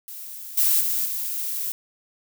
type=noise with level steps; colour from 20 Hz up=violet; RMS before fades=-37 / -19 / -24 / -28 dBFS; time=0.08-1.72 s; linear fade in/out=0 ms; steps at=0.57 / 0.8 / 1.05 s; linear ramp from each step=10 ms; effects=none